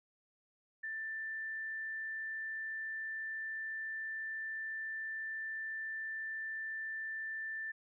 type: tone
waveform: sine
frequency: 1773 Hz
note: A6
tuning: 13 cents sharp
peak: -38 dBFS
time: 0.83-7.72 s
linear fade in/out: 10 ms
effects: none